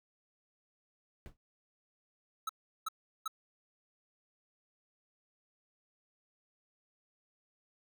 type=noise with exponential decay; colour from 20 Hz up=brown; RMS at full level=-41 dBFS; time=1.26-1.37 s; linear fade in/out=0 ms; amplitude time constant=22 ms
type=tone bursts; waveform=square; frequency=1300 Hz; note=E6; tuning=24 cents flat; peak=-34 dBFS; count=3; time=2.47-3.279 s; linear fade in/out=5 ms; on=23 ms; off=370 ms
effects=none